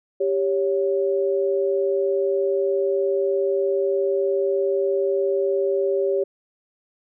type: tone pair together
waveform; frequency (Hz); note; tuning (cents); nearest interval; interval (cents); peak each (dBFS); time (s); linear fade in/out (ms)
sine; 394 / 557.2; G4 / C#5; +9 / +9; tritone; 600; -20 / -23; 0.2-6.24; 10
effects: none